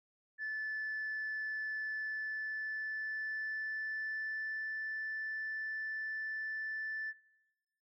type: tone with pitch glide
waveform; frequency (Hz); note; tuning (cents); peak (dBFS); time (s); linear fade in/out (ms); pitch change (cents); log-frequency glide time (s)
sine; 1743 to 1757.2; A6 to A6; -17 to -3; -35; 0.38-7.14; 50; +14; 1.91-4.6
effects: noise-tail reverb RT60 1.0 s tail -21 dB re dry + tanh soft clip ceiling -33 dBFS